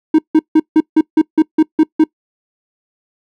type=tone bursts; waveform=triangle; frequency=313.4 Hz; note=D#4; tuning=13 cents sharp; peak=-3 dBFS; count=10; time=0.14-2.04 s; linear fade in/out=5 ms; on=46 ms; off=160 ms; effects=noise-tail reverb RT60 0.1 s tail -23 dB re dry